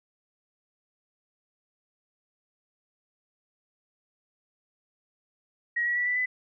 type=tone with pitch steps; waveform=sine; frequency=1899 / 1924.4 / 1950.1 / 1976.2 / 2003 Hz; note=A#6 / B6 / B6 / B6 / B6; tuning=+32 / -45 / -22 / +1 / +24 cents; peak=-24 dBFS; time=5.76-6.26 s; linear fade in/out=10 ms; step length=100 ms; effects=none